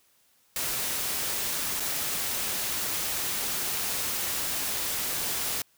white noise with dropouts, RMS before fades -30 dBFS, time 0.56-5.62 s, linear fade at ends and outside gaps 2 ms, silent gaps 1.799-1.803 s, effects white hiss -65 dBFS RMS until 5.77 s

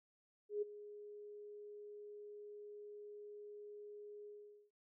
sine tone with ADSR envelope, 415.3 Hz, G#4, in tune, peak -34 dBFS, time 0.49-4.71 s, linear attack 130 ms, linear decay 14 ms, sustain -16 dB, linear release 450 ms, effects none

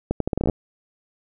accelerating click train, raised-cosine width 2 ms, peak -8 dBFS, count 11, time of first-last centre 0.11-0.497 s, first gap 93 ms, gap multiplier 0.78, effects none

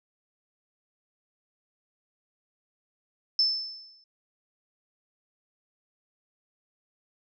sine tone with exponential decay, 5274 Hz, E8, in tune, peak -18 dBFS, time 3.39-4.04 s, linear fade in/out 2 ms, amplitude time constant 140 ms, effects none

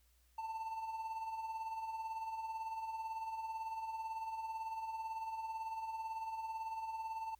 triangle tone with tremolo, 891 Hz, A5, 22 cents sharp, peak -36 dBFS, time 0.38-7.35 s, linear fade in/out 5 ms, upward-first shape sine, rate 18 Hz, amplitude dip 50%, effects added 60 Hz sine -69 dBFS peak until 7.39 s + white hiss -75 dBFS RMS until 7.39 s

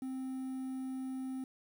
triangle tone with quantisation, 261.6 Hz, C4, in tune, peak -35 dBFS, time 0.02-1.44 s, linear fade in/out 2 ms, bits 10, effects none

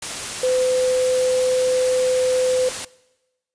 sine tone in noise, 509 Hz, C5, 48 cents flat, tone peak -16 dBFS, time 0.43-2.69 s, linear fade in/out 5 ms, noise white, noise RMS -28 dBFS, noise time 0.02-2.85 s, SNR +9 dB, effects noise-tail reverb RT60 1.0 s tail -21 dB re dry + resampled to 22050 Hz

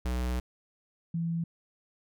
square / sine tone pair in turn, 61.8 / 167.1 Hz, B1 / E3, +2 / +24 cents, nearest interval octave + perfect fourth, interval 1722 cents, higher second, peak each -29 / -28 dBFS, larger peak second, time 0.05-0.4 / 1.14-1.44 s, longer first, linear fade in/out 5 ms, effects none

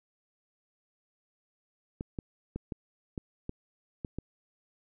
clicks, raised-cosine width 3 ms, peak -22 dBFS, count 8, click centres 2.009 / 2.188 / 2.56 / 2.722 / 3.178 / 3.494 / 4.048 / 4.186 s, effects none

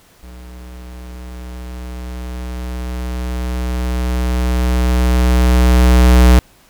square tone with level ramp, 61.74 Hz, B1, in tune, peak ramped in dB -34 to -5 dBFS, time 0.23-6.39 s, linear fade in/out 0 ms, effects pink hiss -49 dBFS RMS until 6.69 s

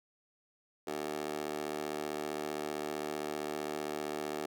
15% pulse tone with high-pass filter, 75.4 Hz, D2, 46 cents sharp, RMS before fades -38 dBFS, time 0.87-4.46 s, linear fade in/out 5 ms, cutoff 430 Hz, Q 3.2, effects none

